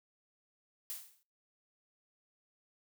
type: noise with exponential decay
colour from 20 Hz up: blue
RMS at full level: -38 dBFS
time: 0.9-1.23 s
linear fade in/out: 0 ms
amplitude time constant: 71 ms
effects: noise-tail reverb RT60 0.4 s tail -25 dB re dry